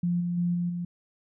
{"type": "tone with level steps", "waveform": "sine", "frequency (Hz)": 174.61, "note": "F3", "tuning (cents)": 0, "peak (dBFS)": [-23, -26, -23, -25, -29], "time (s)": [0.03, 0.85], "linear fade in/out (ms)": 5, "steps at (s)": [0.2, 0.37, 0.54, 0.69], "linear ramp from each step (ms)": 10, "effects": []}